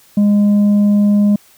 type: tone with tanh clipping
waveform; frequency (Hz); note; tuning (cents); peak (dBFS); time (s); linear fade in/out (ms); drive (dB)
triangle; 205.4; G#3; -19; -9; 0.17-1.36; 5; 8
effects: white hiss -48 dBFS RMS until 1.57 s